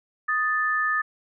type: tone pair together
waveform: sine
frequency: 1244.5 / 1760 Hz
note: D#6 / A6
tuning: 0 / 0 cents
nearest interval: tritone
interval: 600 cents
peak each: -25 / -23 dBFS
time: 0.28-1.02 s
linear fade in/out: 10 ms
effects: none